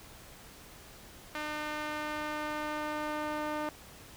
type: tone with band-pass filter sweep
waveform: sawtooth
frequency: 302.2 Hz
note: D4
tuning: 50 cents sharp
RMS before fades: -36 dBFS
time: 1.35-3.69 s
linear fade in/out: 0 ms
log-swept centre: 1800 to 920 Hz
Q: 0.89
effects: pink hiss -52 dBFS RMS until 4.16 s